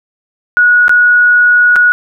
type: tone with dropouts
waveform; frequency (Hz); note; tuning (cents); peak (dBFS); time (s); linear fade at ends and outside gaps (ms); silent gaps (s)
sine; 1458; F#6; -26; -4; 0.57-1.92; 0; 0.881-0.894 / 1.758-1.763
effects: none